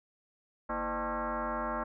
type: tone with frequency modulation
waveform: sine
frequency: 233.1 Hz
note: A#3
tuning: in tune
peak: -31 dBFS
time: 0.69-1.84 s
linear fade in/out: 10 ms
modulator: 280 Hz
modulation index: 4.5
effects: none